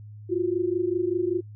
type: tone pair together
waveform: sine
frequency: 343.6 / 368.8 Hz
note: F4 / F#4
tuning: -28 / -6 cents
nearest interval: minor second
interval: 122 cents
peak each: -25 dBFS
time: 0.29-1.41 s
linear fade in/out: 20 ms
effects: noise-tail reverb RT60 0.1 s tail -24 dB re dry + added 105 Hz sine -40 dBFS peak until 1.55 s